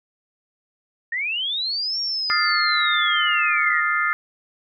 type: linear two-way sweep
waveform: sine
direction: up then down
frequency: 1813 to 5580 to 1813 Hz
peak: -22 dBFS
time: 1.12-3.81 s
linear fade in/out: 5 ms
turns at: 2 s
type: chord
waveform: sine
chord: F dominant seventh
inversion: third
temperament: equal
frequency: 1244.5 / 1396.9 / 1760 / 2093 Hz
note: Eb6 / F6 / A6 / C7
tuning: 0 / 0 / 0 / 0 cents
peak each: -24 dBFS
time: 2.3-4.13 s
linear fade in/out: 0 ms
effects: none